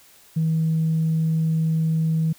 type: tone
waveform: sine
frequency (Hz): 160.5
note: E3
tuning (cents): -46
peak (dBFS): -17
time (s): 0.36-2.33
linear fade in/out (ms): 10
effects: tanh soft clip ceiling -14 dBFS + white hiss -52 dBFS RMS until 2.38 s